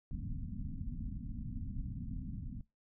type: low-pass noise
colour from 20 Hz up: pink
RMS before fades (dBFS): -41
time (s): 0.11-2.61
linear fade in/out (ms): 2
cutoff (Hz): 270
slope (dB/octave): 96
effects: noise-tail reverb RT60 0.2 s tail -20 dB re dry